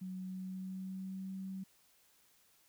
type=tone with pitch glide; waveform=sine; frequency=185.9 to 190.69 Hz; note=F#3 to G3; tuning=+8 to -48 cents; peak=-40 dBFS; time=0.01-1.64 s; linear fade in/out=10 ms; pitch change=+44 cents; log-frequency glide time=0.18-1.31 s; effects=white hiss -69 dBFS RMS until 2.68 s